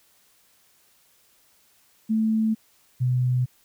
sine tone pair in turn, 220 / 125.74 Hz, A3 / B2, 0 / +32 cents, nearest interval minor seventh, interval 968 cents, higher first, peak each -19 dBFS, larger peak neither, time 2.09-2.55 / 3-3.46 s, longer neither, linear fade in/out 20 ms, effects white hiss -61 dBFS RMS until 3.64 s

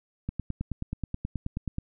click train, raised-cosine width 5 ms, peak -18 dBFS, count 15, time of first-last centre 0.29-1.784 s, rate 9.37 Hz, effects none

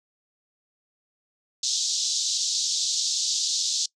white band-pass noise, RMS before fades -26 dBFS, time 1.63-3.86 s, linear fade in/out 5 ms, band 3600 to 7000 Hz, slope 48 dB/octave, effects noise-tail reverb RT60 0.1 s tail -23 dB re dry

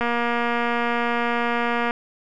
click train, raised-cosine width 0.5 ms, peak -9 dBFS, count 451, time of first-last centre 0.01-1.909 s, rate 237 Hz, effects none

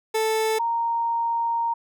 30% pulse / sine tone pair in turn, 440 / 928.8 Hz, A4 / A#5, 0 / -7 cents, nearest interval octave + minor second, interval 1293 cents, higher second, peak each -18 / -21 dBFS, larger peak first, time 0.14-0.59 / 0.59-1.74 s, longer second, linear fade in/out 10 ms, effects none

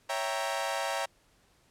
sawtooth chord, C# diminished seventh, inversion none, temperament equal, 554.4 / 659.3 / 784 / 932.3 Hz, C#5 / E5 / G5 / Bb5, 0 / 0 / 0 / 0 cents, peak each -32 dBFS, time 0.09-1.06 s, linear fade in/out 10 ms, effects pink hiss -66 dBFS RMS until 1.7 s + low-pass 11000 Hz 12 dB/octave

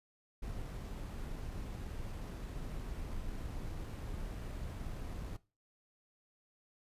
brown noise with sample-and-hold, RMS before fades -42 dBFS, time 0.42-5.37 s, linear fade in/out 10 ms, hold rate 11025 Hz, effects noise-tail reverb RT60 0.3 s tail -19 dB re dry + resampled to 32000 Hz

